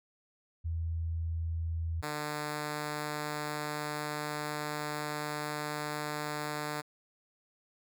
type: tone pair in turn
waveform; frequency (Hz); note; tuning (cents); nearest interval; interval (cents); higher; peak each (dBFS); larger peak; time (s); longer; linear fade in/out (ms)
sine / 5% pulse; 82.41 / 149.66; E2 / D3; 0 / +33; minor seventh; 1033; second; -31 / -23; second; 0.64-2.02 / 2.02-6.82; second; 20
effects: none